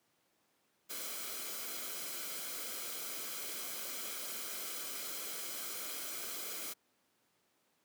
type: noise with comb filter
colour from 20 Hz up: white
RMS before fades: -42 dBFS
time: 0.89-6.74 s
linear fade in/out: 20 ms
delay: 1.1 ms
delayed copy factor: -0.55
effects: pink hiss -75 dBFS RMS until 7.84 s + high-pass 200 Hz 12 dB/octave